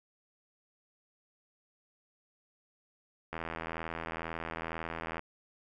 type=click train; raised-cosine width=0.5 ms; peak=-22 dBFS; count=154; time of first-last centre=3.33-5.194 s; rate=82.1 Hz; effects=none